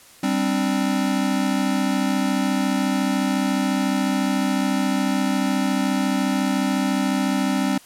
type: chord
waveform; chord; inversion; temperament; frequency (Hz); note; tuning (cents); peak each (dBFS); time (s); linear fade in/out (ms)
square; G suspended fourth; none; equal with one note detuned; 196 / 261.6 / 295.7; G3 / C4 / D4; 0 / 0 / +12; -24 / -23 / -27; 0.23-7.78; 5
effects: white hiss -48 dBFS RMS until 7.85 s + low-pass 12000 Hz 12 dB/octave